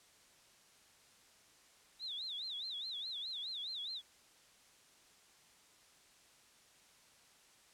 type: tone with vibrato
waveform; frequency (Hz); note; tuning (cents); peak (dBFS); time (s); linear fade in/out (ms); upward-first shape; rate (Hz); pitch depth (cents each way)
sine; 3729; A#7; 0; -40; 1.99-4.02; 50; sine; 4.8; 200
effects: white hiss -65 dBFS RMS until 7.73 s + low-pass 9000 Hz 12 dB/octave